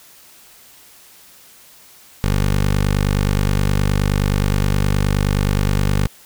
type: tone with notch filter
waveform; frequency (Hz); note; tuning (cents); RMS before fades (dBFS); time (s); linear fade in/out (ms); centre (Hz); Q
15% pulse; 49.55; G1; +19; -17; 2.24-6.07; 0; 670; 2
effects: white hiss -46 dBFS RMS until 6.25 s